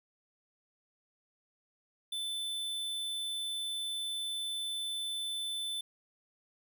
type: tone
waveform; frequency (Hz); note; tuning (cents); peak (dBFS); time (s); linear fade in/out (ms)
square; 3520; A7; 0; -35; 2.12-5.81; 5
effects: none